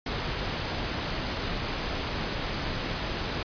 pink noise, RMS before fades -31 dBFS, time 0.06-3.43 s, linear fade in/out 5 ms, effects resampled to 11025 Hz

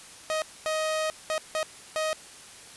sawtooth tone bursts at uneven times, 627 Hz, D#5, 13 cents sharp, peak -22 dBFS, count 5, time 0.3-0.42 / 0.66-1.1 / 1.3-1.38 / 1.55-1.63 / 1.96-2.13 s, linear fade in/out 0 ms, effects white hiss -47 dBFS RMS until 2.76 s + resampled to 24000 Hz

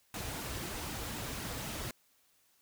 pink noise with flanger, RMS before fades -40 dBFS, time 0.14-1.91 s, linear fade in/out 2 ms, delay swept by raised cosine 1.7 to 5.6 ms, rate 3.9 Hz, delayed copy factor -0.55, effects white hiss -70 dBFS RMS until 2.61 s

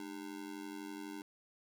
square tone with amplitude modulation, 302.1 Hz, D4, 49 cents sharp, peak -40 dBFS, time 0-1.22 s, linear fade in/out 2 ms, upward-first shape sine, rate 92 Hz, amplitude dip 90%, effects none

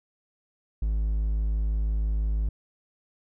triangle tone, 53 Hz, G#1, 36 cents sharp, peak -21 dBFS, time 0.82-2.49 s, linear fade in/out 5 ms, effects none

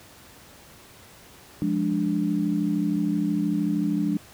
sine chord, D diminished, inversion first, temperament equal, 174.61 / 207.7 / 293.7 Hz, F3 / Ab3 / D4, 0 / 0 / 0 cents, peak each -27 / -26 / -25 dBFS, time 1.62-4.17 s, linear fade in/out 0 ms, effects pink hiss -49 dBFS RMS until 4.33 s + high-pass 60 Hz 12 dB/octave

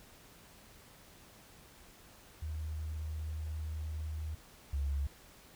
sine tone pair in turn, 77.78 / 69.98 Hz, D#2 / C#2, 0 / +17 cents, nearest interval major second, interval 183 cents, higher first, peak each -36 / -31 dBFS, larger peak second, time 2.42-4.35 / 4.73-5.07 s, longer first, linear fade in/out 5 ms, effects pink hiss -58 dBFS RMS until 5.55 s

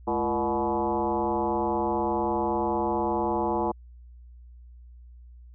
sine tone with frequency modulation, 601 Hz, D5, 40 cents sharp, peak -23 dBFS, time 0.07-3.72 s, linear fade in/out 10 ms, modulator 129 Hz, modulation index 3, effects added 60 Hz sine -45 dBFS peak until 5.54 s

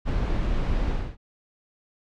brown noise with ADSR envelope, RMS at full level -22 dBFS, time 0.05-1.17 s, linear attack 40 ms, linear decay 6 ms, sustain -2 dB, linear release 260 ms, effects low-pass 4000 Hz 12 dB/octave

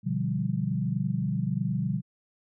sine chord, G dominant seventh, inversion first, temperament equal, 123.47 / 146.83 / 174.61 / 196 Hz, B2 / D3 / F3 / G3, 0 / 0 / 0 / 0 cents, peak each -31 dBFS, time 0.03-2.02 s, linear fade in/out 50 ms, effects none

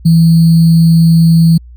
sine tone with sample-and-hold, 164.81 Hz, E3, in tune, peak -3 dBFS, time 0.05-1.58 s, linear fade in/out 10 ms, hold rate 4410 Hz, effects added 60 Hz sine -31 dBFS peak until 1.76 s

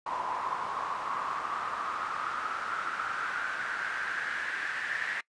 pink noise with band-pass filter sweep, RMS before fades -34 dBFS, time 0.06-5.21 s, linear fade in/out 5 ms, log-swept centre 980 to 1800 Hz, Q 6.5, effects noise-tail reverb RT60 0.1 s tail -23 dB re dry + resampled to 22050 Hz

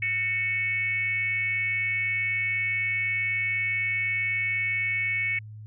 sine tone with frequency modulation, 2218 Hz, C#7, in tune, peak -24 dBFS, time 0.02-5.39 s, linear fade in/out 5 ms, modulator 389 Hz, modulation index 0.57, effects added 107 Hz sine -39 dBFS peak until 5.66 s

